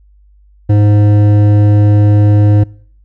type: tone with hard clipping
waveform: sine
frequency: 103.83 Hz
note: G#2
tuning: in tune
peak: -7 dBFS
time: 0.69-2.64 s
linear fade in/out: 10 ms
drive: 11 dB
effects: noise-tail reverb RT60 0.6 s tail -25 dB re dry + added 50 Hz sine -42 dBFS peak until 3.04 s